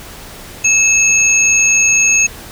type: tone pair together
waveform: sine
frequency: 2608 / 6541 Hz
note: E7 / G#8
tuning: -19 / -27 cents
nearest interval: octave + major third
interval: 1592 cents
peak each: -11 dBFS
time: 0.64-2.27 s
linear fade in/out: 10 ms
effects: pink hiss -33 dBFS RMS until 2.51 s